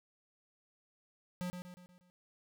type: tone with echo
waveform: square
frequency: 179.4 Hz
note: F3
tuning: 47 cents sharp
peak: -37 dBFS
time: 1.41-1.5 s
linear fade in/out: 0 ms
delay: 120 ms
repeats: 5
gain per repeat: -6 dB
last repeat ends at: 2.1 s
effects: none